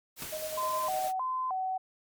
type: noise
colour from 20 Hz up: white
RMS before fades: -41 dBFS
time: 0.16-1.13 s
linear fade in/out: 50 ms
type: noise with exponential decay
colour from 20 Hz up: pink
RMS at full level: -36 dBFS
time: 0.22-0.35 s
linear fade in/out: 0 ms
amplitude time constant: 27 ms
type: tone with tremolo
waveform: sine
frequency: 622.3 Hz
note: D#5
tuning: in tune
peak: -33 dBFS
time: 0.32-1.08 s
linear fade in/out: 10 ms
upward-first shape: square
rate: 9.7 Hz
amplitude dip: 50%
type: tone with vibrato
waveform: sine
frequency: 880 Hz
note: A5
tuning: in tune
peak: -29 dBFS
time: 0.57-1.78 s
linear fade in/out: 10 ms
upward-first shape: square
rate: 1.6 Hz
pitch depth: 270 cents each way
effects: MP3 96 kbps